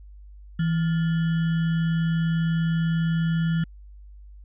sine tone with sample-and-hold, 164.2 Hz, E3, 6 cents flat, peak -20 dBFS, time 0.59-3.64 s, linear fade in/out 5 ms, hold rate 1575 Hz, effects added 50 Hz sine -42 dBFS peak until 4.44 s + resampled to 8000 Hz

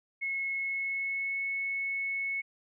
sine tone with pitch glide, 2181 to 2201 Hz, C#7 to C#7, -29 to -13 cents, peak -30 dBFS, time 0.21-2.42 s, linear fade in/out 20 ms, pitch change +16 cents, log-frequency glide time 0.55-1.4 s, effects none

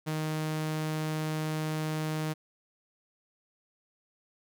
sawtooth tone, 155.7 Hz, D#3, 2 cents sharp, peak -26 dBFS, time 0.06-2.34 s, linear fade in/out 20 ms, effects none

